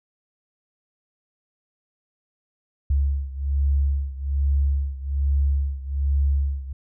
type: beating tone pair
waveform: sine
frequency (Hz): 69.3 / 70.5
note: C#2 / C#2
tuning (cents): 0 / +30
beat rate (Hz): 1.2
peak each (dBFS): -21 / -24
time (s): 2.9-6.73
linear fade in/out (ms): 5
effects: none